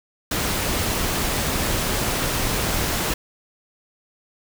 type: noise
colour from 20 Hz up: pink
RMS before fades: -23 dBFS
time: 0.31-3.14 s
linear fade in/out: 5 ms
effects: none